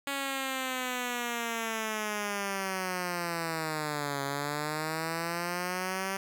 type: linear two-way sweep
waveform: 5% pulse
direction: down then up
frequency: 279.6 to 138.59 to 194.7 Hz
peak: -20 dBFS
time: 0.07-6.17 s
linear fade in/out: 2 ms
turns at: 4.23 s
effects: none